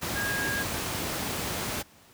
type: tone in noise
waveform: sine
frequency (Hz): 1634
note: G#6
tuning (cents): -29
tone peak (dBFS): -29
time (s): 0.15-0.64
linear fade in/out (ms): 20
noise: pink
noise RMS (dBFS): -31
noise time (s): 0.01-1.83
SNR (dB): -1
effects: pink hiss -56 dBFS RMS until 2.13 s + high-pass 80 Hz 12 dB/octave